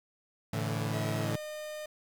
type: chord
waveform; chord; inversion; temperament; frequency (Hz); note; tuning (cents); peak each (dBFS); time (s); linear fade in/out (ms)
sawtooth; A suspended fourth; none; equal with one note detuned; 110 / 143.98 / 164.81; A2 / D3 / E3; 0 / -34 / 0; -29 / -32 / -33; 0.53-1.36; 5
type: tone with pitch glide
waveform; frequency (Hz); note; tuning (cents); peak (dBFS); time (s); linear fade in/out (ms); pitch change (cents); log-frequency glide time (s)
45% pulse; 642 to 609.1; E5 to D#5; -46 to -37; -38; 0.93-1.86; 5; -91; 1.22-1.31
effects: 9-bit